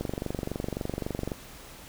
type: click train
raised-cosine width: 2 ms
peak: -17 dBFS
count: 32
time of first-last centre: 0.01-1.318 s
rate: 23.7 Hz
effects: pink hiss -47 dBFS RMS until 1.88 s